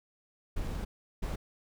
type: noise bursts at uneven times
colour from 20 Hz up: brown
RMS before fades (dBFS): -34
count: 2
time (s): 0.56-0.85 / 1.22-1.36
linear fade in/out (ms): 10
effects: none

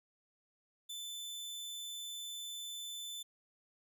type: tone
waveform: sawtooth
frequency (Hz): 3520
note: A7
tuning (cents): 0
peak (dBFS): -39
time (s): 0.89-3.23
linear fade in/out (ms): 10
effects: none

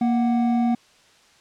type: tone pair together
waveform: triangle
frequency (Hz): 234.5 / 743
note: A#3 / F#5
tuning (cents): +11 / +7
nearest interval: octave + minor sixth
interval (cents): 1996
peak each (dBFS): -16 / -25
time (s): 0.01-0.75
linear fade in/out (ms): 5
effects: white hiss -55 dBFS RMS until 1.4 s + low-pass 6000 Hz 12 dB/octave

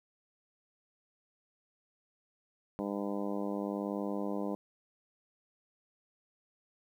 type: harmonic tone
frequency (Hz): 101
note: G#2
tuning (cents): -48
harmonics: 2 / 3 / 4 / 5 / 6 / 7 / 8 / 9 / 10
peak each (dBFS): -37 / -38 / -42 / -41 / -43 / -48 / -49 / -49 / -49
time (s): 2.79-4.55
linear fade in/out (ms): 0
effects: 11-bit

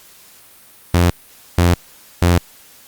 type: tone bursts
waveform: sawtooth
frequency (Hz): 87.31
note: F2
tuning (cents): 0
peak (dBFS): -6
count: 3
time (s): 0.94-2.38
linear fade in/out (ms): 0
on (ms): 160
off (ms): 480
effects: white hiss -45 dBFS RMS until 2.87 s + Opus 48 kbps

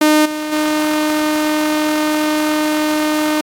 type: tone with level steps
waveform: sawtooth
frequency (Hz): 305.3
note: D#4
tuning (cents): -33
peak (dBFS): -5 / -16 / -10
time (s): 0.01-3.41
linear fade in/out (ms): 5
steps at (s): 0.25 / 0.52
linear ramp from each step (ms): 10
effects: AAC 64 kbps

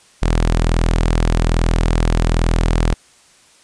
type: tone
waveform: sawtooth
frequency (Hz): 41.2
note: E1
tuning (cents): 0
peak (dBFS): -9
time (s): 0.22-2.94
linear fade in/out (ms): 0
effects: white hiss -50 dBFS RMS until 3.63 s + resampled to 22050 Hz

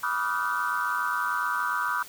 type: tone cluster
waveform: sine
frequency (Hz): 981 / 1164 / 1251 / 1419 / 1529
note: B5 / D6 / D#6 / F6 / G6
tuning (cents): -12 / -16 / +9 / +27 / -44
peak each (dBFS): -31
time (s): 0.03-2.03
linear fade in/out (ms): 5
effects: tanh soft clip ceiling -15 dBFS + white hiss -46 dBFS RMS until 2.08 s

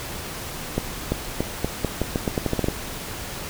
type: accelerating click train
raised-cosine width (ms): 2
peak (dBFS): -8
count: 14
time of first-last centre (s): 0.78-2.685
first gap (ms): 340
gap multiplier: 0.84
effects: pink hiss -33 dBFS RMS until 3.49 s

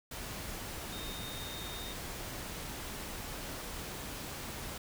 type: tone in noise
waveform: sine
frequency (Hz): 3685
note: A#7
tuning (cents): -21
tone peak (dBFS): -45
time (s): 0.92-1.93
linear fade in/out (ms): 5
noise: pink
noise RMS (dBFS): -42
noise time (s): 0.11-4.78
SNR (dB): -6
effects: none

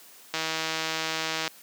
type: click train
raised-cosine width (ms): 0.2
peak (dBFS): -11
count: 183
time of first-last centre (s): 0.34-1.478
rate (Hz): 160
effects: white hiss -51 dBFS RMS until 1.62 s + high-pass 200 Hz 12 dB/octave

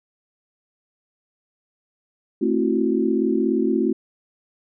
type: chord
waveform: sine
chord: F# half-diminished seventh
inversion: first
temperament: just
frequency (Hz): 222 / 266.4 / 333 / 370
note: A3 / C4 / E4 / F#4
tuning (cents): +16 / +31 / +18 / 0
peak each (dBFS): -23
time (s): 2.41-3.93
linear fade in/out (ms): 10
effects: none

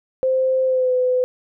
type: tone with pitch glide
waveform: sine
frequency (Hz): 521 to 504.7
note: C5 to B4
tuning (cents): -7 to +38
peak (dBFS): -15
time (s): 0.23-1.24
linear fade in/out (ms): 0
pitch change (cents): -55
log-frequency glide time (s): 0.65-0.93
effects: none

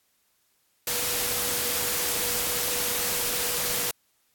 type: tone in noise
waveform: sine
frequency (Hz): 485.6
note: B4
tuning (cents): -29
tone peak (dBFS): -38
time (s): 0.87-3.91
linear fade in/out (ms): 2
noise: white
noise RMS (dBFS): -27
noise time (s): 0.87-3.91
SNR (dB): -14
effects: white hiss -69 dBFS RMS until 4.34 s + AAC 64 kbps

